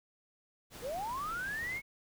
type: noise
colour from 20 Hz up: pink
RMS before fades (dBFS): -48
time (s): 0.7-1.82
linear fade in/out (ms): 50
type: linear sweep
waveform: sine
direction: up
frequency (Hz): 440 to 2217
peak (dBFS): -35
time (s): 0.81-1.82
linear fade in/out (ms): 50
effects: none